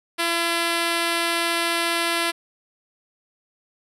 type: tone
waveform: 5% pulse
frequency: 338.1 Hz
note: E4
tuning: 44 cents sharp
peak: -9 dBFS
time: 0.18-2.32 s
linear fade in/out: 20 ms
effects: resampled to 32000 Hz